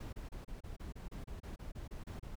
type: noise bursts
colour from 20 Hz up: brown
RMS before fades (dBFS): -45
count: 15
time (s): 0-2.356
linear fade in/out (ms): 10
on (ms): 130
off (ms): 29
effects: none